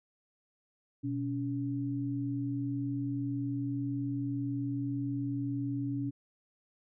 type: tone pair together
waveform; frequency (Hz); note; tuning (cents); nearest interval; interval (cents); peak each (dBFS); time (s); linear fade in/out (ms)
sine; 123.47 / 281.7; B2 / C#4; 0 / +28; octave + major second; 1428; -35 / -33; 1.03-6.11; 20
effects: none